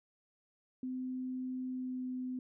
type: tone with pitch glide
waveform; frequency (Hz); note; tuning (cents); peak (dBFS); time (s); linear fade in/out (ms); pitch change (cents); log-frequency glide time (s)
sine; 256.1 to 254.2; C4 to C4; -37 to -50; -36; 0.83-2.39; 2; -13; 1.66-2.06
effects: none